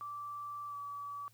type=tone with pitch glide; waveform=sine; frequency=1166 to 1146.6 Hz; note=D6 to D6; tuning=-13 to -42 cents; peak=-40 dBFS; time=0.01-1.28 s; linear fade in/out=0 ms; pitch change=-29 cents; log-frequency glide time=0.68-0.76 s; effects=added 111 Hz sine -65 dBFS peak until 1.33 s + white hiss -69 dBFS RMS until 1.33 s